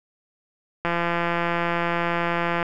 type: click train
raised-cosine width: 0.5 ms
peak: -9 dBFS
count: 305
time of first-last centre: 0.85-2.628 s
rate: 171 Hz
effects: none